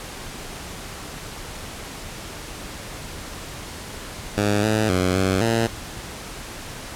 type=tone with pitch steps; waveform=10% pulse; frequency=103.2 / 108.5 / 91.8 / 94.9 / 114.4 Hz; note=G#2 / A2 / F#2 / F#2 / A#2; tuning=-10 / -24 / -13 / +44 / -32 cents; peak=-10 dBFS; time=4.37-5.67 s; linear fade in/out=5 ms; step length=260 ms; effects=pink hiss -35 dBFS RMS until 6.95 s + low-pass 11000 Hz 12 dB/octave